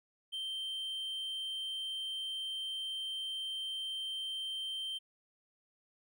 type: tone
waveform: triangle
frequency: 3131 Hz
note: G7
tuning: 3 cents flat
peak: -35 dBFS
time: 0.32-4.99 s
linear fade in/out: 20 ms
effects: none